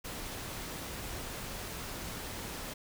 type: noise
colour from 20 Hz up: pink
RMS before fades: -41 dBFS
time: 0.04-2.74 s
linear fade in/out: 10 ms
effects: none